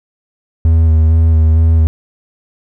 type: tone with vibrato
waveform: triangle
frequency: 80.4 Hz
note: E2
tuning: 43 cents flat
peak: -4 dBFS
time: 0.65-1.87 s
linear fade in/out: 0 ms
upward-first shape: square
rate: 2.2 Hz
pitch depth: 20 cents each way
effects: none

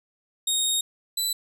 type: tone pair in turn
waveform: 20% pulse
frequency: 3729 / 3982 Hz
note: A#7 / B7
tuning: 0 / +14 cents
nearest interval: minor second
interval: 114 cents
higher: second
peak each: -16 / -18 dBFS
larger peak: first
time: 0.47-0.81 / 1.17-1.33 s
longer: first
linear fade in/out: 5 ms
effects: none

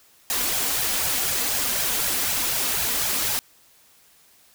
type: noise with flanger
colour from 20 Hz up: white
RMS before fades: -24 dBFS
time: 0.3-3.39 s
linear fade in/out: 0 ms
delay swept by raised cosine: 1.2 to 4.2 ms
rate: 4 Hz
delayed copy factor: +0.65
effects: white hiss -56 dBFS RMS until 4.54 s

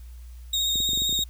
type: tone with vibrato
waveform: 35% pulse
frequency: 3729 Hz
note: A#7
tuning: in tune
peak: -21 dBFS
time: 0.53-1.24 s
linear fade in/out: 5 ms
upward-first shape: sine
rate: 15 Hz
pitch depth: 31 cents each way
type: clicks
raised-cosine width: 3 ms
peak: -24 dBFS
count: 9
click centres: 0.757 / 0.803 / 0.891 / 0.933 / 0.975 / 1.02 / 1.094 / 1.127 / 1.191 s
effects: added 60 Hz sine -39 dBFS peak until 1.29 s + white hiss -59 dBFS RMS until 1.29 s

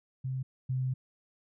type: tone pair in turn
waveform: sine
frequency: 130.81 / 129.38 Hz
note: C3 / C3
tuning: 0 / -19 cents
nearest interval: unison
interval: 19 cents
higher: first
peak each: -31 / -28 dBFS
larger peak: second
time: 0.24-0.43 / 0.69-0.94 s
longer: second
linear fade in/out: 10 ms
effects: none

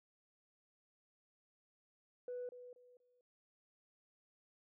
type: tone with echo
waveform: sine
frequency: 493.9 Hz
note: B4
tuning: in tune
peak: -40 dBFS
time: 2.28-2.49 s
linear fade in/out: 2 ms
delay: 240 ms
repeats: 3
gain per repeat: -11 dB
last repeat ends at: 3.21 s
effects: tanh soft clip ceiling -38 dBFS

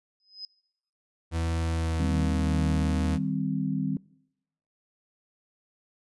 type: tone with exponential growth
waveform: sine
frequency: 5050 Hz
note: D#8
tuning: 25 cents sharp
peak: -33 dBFS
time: 0.2-0.45 s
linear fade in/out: 1 ms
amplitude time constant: 53 ms
type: tone with pitch glide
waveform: 40% pulse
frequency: 82.41 to 78.51 Hz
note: E2 to D#2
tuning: 0 to +16 cents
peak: -25 dBFS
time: 1.31-3.19 s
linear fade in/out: 50 ms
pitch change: -84 cents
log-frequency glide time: 1.69-2.43 s
type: chord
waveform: sine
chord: C minor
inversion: first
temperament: equal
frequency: 155.56 / 196 / 261.6 Hz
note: Eb3 / G3 / C4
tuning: 0 / 0 / 0 cents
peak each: -30 dBFS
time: 2-3.97 s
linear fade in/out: 2 ms
effects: noise-tail reverb RT60 0.8 s tail -23 dB re dry + resampled to 24000 Hz

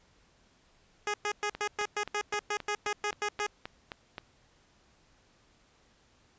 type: tone bursts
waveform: 10% pulse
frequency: 415.3 Hz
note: G#4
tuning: in tune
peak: -21 dBFS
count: 14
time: 1.07-3.466 s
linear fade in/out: 2 ms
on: 69 ms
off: 110 ms
type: click train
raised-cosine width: 0.3 ms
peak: -22 dBFS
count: 11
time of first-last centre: 1.55-4.182 s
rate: 3.8 Hz
effects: pink hiss -65 dBFS RMS until 6.38 s + resampled to 16000 Hz

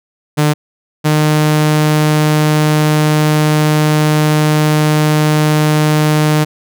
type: tone pair in turn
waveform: sawtooth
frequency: 150 / 152.53 Hz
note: D3 / D#3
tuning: +37 / -34 cents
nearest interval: unison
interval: 29 cents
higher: second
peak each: -5 dBFS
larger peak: neither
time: 0.37-0.54 / 1.04-6.45 s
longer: second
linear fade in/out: 20 ms
effects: none

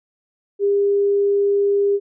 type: tone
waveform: sine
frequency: 402.4 Hz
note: G4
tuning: 45 cents sharp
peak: -14 dBFS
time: 0.59-2 s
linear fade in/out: 50 ms
effects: none

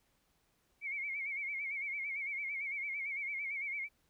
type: tone with vibrato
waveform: sine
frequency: 2222 Hz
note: C#7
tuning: 4 cents sharp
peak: -36 dBFS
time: 0.81-3.89 s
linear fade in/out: 50 ms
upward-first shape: sine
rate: 8.9 Hz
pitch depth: 82 cents each way
effects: pink hiss -75 dBFS RMS until 4.09 s

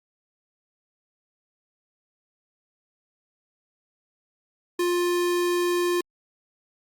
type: tone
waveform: square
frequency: 351.9 Hz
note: F4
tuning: 13 cents sharp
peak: -22 dBFS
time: 4.79-6.01 s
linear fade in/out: 5 ms
effects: Opus 48 kbps

